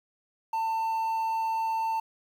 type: tone with quantisation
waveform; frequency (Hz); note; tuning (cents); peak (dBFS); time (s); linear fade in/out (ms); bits
triangle; 896; A5; +31; -24; 0.53-2; 5; 9
effects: none